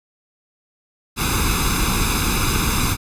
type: noise with comb filter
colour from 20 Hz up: pink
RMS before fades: -19 dBFS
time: 1.16-2.97 s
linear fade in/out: 50 ms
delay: 0.8 ms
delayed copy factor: +0.8
effects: resampled to 32000 Hz